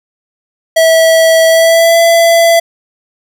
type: tone with pitch glide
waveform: square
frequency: 651 to 670.9 Hz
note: E5 to E5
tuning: -22 to +30 cents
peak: -5 dBFS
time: 0.76-2.6 s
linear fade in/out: 10 ms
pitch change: +52 cents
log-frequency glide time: 1.47-1.99 s
effects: none